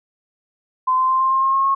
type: tone with pitch steps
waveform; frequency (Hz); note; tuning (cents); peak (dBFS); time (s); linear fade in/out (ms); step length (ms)
sine; 1029 / 1037.4 / 1045.8 / 1054.3 / 1062.8 / 1071.5 / 1080.2 / 1088.9; C6 / C6 / C6 / C6 / C6 / C6 / C#6 / C#6; -29 / -15 / -1 / +13 / +27 / +41 / -45 / -31; -14; 0.87-1.75; 10; 110
effects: none